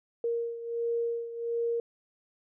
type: beating tone pair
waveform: sine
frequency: 466.7 / 468.1 Hz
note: A#4 / A#4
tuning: +2 / +7 cents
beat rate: 1.4 Hz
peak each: -30 / -35 dBFS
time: 0.24-1.8 s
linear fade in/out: 2 ms
effects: none